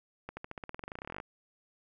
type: accelerating click train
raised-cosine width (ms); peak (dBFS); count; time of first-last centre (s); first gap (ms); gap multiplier
0.5; -25; 23; 0.29-1.201; 80; 0.93
effects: none